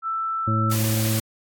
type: tone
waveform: sine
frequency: 1326 Hz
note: E6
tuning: 10 cents sharp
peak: -23 dBFS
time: 0.02-0.76 s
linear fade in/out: 50 ms
type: harmonic tone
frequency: 110 Hz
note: A2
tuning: in tune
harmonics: 1 / 2 / 3 / 5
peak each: -21 / -27 / -31 / -35 dBFS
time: 0.47-1.2 s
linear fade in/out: 10 ms
type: noise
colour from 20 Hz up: white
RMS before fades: -28 dBFS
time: 0.71-1.2 s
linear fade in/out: 5 ms
effects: AAC 64 kbps